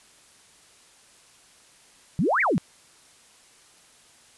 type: exponential two-way sweep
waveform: sine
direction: up then down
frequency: 141.5 to 2369 to 141.5 Hz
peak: -19 dBFS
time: 2.19-2.58 s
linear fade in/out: 0 ms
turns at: 2.41 s
effects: white hiss -55 dBFS RMS until 4.37 s + resampled to 24000 Hz